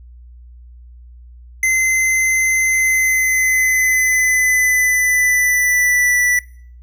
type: tone with pitch glide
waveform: square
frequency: 2060 to 1969.2 Hz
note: C7 to B6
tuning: -28 to -6 cents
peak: -13 dBFS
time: 1.63-6.39 s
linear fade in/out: 2 ms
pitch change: -78 cents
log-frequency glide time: 2.66-6.19 s
effects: noise-tail reverb RT60 0.5 s tail -21 dB re dry + added 60 Hz sine -37 dBFS peak until 6.82 s